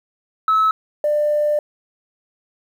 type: tone pair in turn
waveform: sine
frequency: 1297 / 595.4 Hz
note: E6 / D5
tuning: -28 / +24 cents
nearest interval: octave + minor second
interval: 1348 cents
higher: first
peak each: -11 / -14 dBFS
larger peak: first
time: 0.48-0.71 / 1.04-1.59 s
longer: second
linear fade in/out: 2 ms
effects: tanh soft clip ceiling -10 dBFS + 8-bit